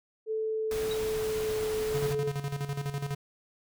sine tone with pitch glide, 438.6 to 433.1 Hz, A4 to A4, -6 to -27 cents, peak -28 dBFS, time 0.26-2.32 s, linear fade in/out 50 ms, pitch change -21 cents, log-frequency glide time 0.54-1.55 s
pink noise, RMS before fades -39 dBFS, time 0.71-2.13 s, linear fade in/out 2 ms
sine tone with exponential decay, 3832 Hz, A#7, 47 cents sharp, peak -33 dBFS, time 0.91-1.02 s, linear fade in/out 2 ms, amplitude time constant 22 ms
square tone with tremolo, 141.4 Hz, C#3, 35 cents sharp, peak -30 dBFS, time 1.94-3.15 s, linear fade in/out 10 ms, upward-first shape square, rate 12 Hz, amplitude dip 65%
effects none

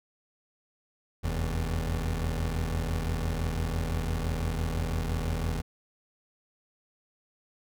25% pulse tone pair together, 43.46 / 81 Hz, F1 / E2, -8 / -30 cents, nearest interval major seventh, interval 1078 cents, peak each -27 dBFS, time 1.23-5.62 s, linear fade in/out 20 ms, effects none

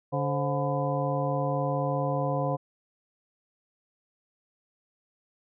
harmonic tone with a mistuned harmonic, 143.4 Hz, D3, 41 cents flat, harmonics 1 / 2 / 3 / 4 / 5 / 6 / 7, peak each -29 / -35 / -38 / -30 / -33 / -41 / -35 dBFS, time 0.12-2.57 s, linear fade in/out 20 ms, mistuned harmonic 4, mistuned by -140 cents, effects none

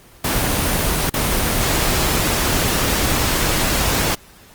pink noise with dropouts, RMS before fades -18 dBFS, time 0.24-4.15 s, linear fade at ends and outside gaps 5 ms, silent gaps 1.098-1.138 s, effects pink hiss -46 dBFS RMS until 4.54 s + Opus 24 kbps

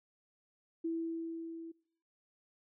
sine tone with level ramp, 329.6 Hz, E4, in tune, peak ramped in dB -32 to -44 dBFS, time 0.84-1.72 s, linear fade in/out 10 ms, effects noise-tail reverb RT60 0.6 s tail -24 dB re dry

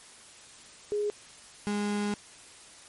sine / 35% pulse tone pair in turn, 415.3 / 206.1 Hz, G#4 / G#3, 0 / -13 cents, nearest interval octave, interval 1213 cents, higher first, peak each -26 dBFS, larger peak neither, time 0.92-1.1 / 1.67-2.14 s, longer second, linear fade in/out 0 ms, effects white hiss -51 dBFS RMS until 2.88 s + MP3 48 kbps

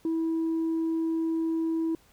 sine tone, 325.9 Hz, E4, 20 cents flat, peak -23 dBFS, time 0.05-1.95 s, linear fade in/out 2 ms, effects tanh soft clip ceiling -23 dBFS + pink hiss -61 dBFS RMS until 2.12 s

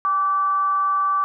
sine tone with frequency modulation, 1160 Hz, D6, 22 cents flat, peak -17 dBFS, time 0.05-1.24 s, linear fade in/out 0 ms, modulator 356 Hz, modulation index 0.25, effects none

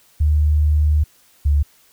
sine tone pair in turn, 75.4 / 72.43 Hz, D2 / D2, +46 / -23 cents, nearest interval minor second, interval 69 cents, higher first, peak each -12 dBFS, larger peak neither, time 0.2-1.04 / 1.45-1.63 s, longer first, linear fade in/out 10 ms, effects white hiss -54 dBFS RMS until 1.92 s

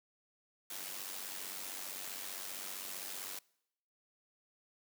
white noise with amplitude modulation, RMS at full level -41 dBFS, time 0.7-3.39 s, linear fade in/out 5 ms, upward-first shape sine, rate 95.4 Hz, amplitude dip 60%, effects noise-tail reverb RT60 0.8 s tail -25 dB re dry + high-pass 200 Hz 12 dB/octave

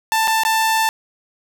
sawtooth tone with dropouts, 887 Hz, A5, 14 cents sharp, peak -11 dBFS, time 0.12-0.89 s, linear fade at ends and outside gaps 0 ms, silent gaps 0.274-0.279 / 0.435-0.45 s, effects none

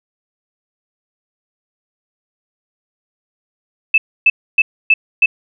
sine tone bursts, 2625 Hz, E7, 8 cents flat, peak -6 dBFS, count 5, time 3.94-5.26 s, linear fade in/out 5 ms, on 40 ms, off 280 ms, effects none

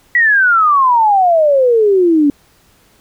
sine exponential sweep, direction down, 1962 to 280.3 Hz, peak -7 dBFS, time 0.15-2.3 s, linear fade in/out 2 ms, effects pink hiss -51 dBFS RMS until 3 s

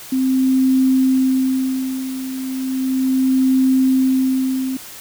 sine tone with tremolo, 261.6 Hz, C4, in tune, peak -11 dBFS, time 0.12-4.77 s, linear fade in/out 5 ms, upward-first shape sine, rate 0.35 Hz, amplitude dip 75%, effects white hiss -36 dBFS RMS until 5 s

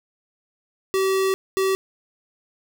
square tone bursts at uneven times, 383.5 Hz, G4, 38 cents flat, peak -19 dBFS, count 2, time 0.94-1.34 / 1.57-1.75 s, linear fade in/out 0 ms, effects none

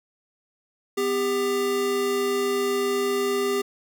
square tone pair together, 251.1 / 398.6 Hz, B3 / G4, +29 / +29 cents, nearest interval minor sixth, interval 800 cents, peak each -32 / -23 dBFS, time 0.97-3.62 s, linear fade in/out 10 ms, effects none

